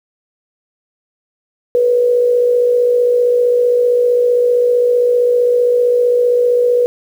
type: tone with amplitude modulation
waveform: sine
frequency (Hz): 487.2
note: B4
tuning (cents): -24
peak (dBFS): -7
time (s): 1.75-6.86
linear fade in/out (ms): 0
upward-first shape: sine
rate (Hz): 55.4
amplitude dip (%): 45
effects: 7-bit